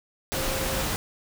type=tone in noise; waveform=sine; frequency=530 Hz; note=C5; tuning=22 cents sharp; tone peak=-33 dBFS; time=0.34-0.83 s; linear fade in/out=0 ms; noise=pink; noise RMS=-28 dBFS; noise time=0.32-0.96 s; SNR=-8 dB; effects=none